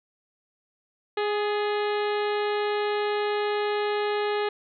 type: harmonic tone with a mistuned harmonic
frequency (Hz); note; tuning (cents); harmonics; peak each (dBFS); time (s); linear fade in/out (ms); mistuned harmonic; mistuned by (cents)
415.3; G#4; 0; 1 / 2 / 3 / 4 / 5 / 6 / 7 / 8 / 9 / 10; -25 / -31 / -35 / -37 / -39 / -41 / -42 / -43 / -44 / -45; 1.17-4.49; 5; 4; +42
effects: none

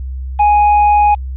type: tone with quantisation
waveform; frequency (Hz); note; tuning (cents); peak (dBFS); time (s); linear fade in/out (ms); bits
triangle; 830.6; G#5; 0; -5; 0.39-1.15; 10; 5
effects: added 65 Hz sine -20 dBFS peak until 1.36 s + resampled to 8000 Hz

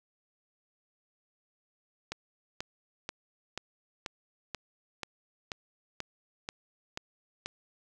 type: click train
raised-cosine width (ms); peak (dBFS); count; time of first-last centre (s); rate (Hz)
0.2; -18; 12; 2.12-7.46; 2.06
effects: none

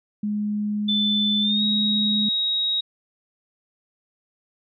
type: tone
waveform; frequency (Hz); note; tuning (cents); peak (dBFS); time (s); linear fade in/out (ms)
sine; 208.8; G#3; +10; -22; 0.23-2.29; 5
type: tone with pitch glide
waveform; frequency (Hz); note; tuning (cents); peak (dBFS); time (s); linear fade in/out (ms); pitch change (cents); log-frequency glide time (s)
sine; 3520 to 3794; A7 to A#7; 0 to +30; -20; 0.88-2.81; 10; +130; 1.41-1.63
effects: none

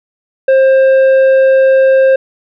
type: tone with tanh clipping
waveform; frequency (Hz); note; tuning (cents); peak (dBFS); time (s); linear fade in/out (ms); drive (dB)
sine; 531; C5; +25; -6; 0.48-2.16; 5; 7
effects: none

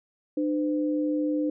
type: tone pair together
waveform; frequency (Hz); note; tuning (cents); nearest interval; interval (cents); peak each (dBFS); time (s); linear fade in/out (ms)
sine; 301.2 / 509.2; D4 / C5; +44 / -47; major sixth; 909; -24 / -31; 0.37-1.5; 5
effects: none

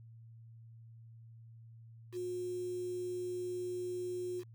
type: tone with quantisation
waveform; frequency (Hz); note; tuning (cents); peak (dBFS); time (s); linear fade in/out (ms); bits
sine; 360; F#4; -47; -36; 2.12-4.44; 50; 9
effects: added 114 Hz sine -52 dBFS peak until 4.54 s

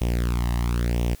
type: tone with flanger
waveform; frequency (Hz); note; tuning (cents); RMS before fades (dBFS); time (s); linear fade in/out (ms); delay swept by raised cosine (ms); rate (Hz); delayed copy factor
sawtooth; 59.3; A#1; +30; -23; 0.01-1.15; 5; 0.33 to 1.05; 0.98; +0.8
effects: white hiss -51 dBFS RMS until 1.2 s

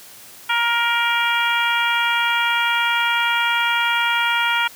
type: harmonic tone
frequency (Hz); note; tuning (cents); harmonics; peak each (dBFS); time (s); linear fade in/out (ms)
470; A#4; +14; 2 / 3 / 4 / 5 / 6 / 7; -22 / -21 / -26 / -23 / -27 / -26; 0.49-4.68; 10
effects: white hiss -42 dBFS RMS until 4.75 s + high-pass 60 Hz 12 dB/octave

